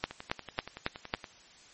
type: two click trains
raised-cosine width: 0.3 ms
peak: -12 / -24 dBFS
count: 5 / 13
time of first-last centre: 0.04-1.139 / 0.11-1.242 s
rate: 3.64 / 10.6 Hz
effects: white hiss -56 dBFS RMS until 1.73 s + MP3 32 kbps